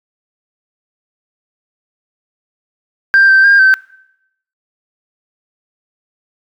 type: tone with pitch steps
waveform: sine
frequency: 1583 / 1558 / 1607 / 1544 Hz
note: G6 / G6 / G6 / G6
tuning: +17 / -11 / +43 / -27 cents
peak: -3 dBFS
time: 3.14-3.74 s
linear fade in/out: 0 ms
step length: 150 ms
effects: noise-tail reverb RT60 0.8 s tail -24 dB re dry + tanh soft clip ceiling -2 dBFS